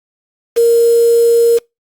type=tone with quantisation; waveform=sine; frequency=466.8 Hz; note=A#4; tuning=2 cents sharp; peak=-6 dBFS; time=0.56-1.59 s; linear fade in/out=20 ms; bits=4; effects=noise-tail reverb RT60 0.2 s tail -26 dB re dry + Opus 48 kbps